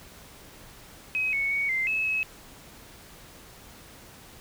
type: tone with pitch steps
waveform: sine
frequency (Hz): 2536 / 2214 / 2235 / 2084 / 2591 / 2572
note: D#7 / C#7 / C#7 / C7 / E7 / E7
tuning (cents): +32 / -3 / +14 / -7 / -30 / -43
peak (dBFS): -24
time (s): 1.15-2.23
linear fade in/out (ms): 0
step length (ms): 180
effects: pink hiss -49 dBFS RMS until 4.4 s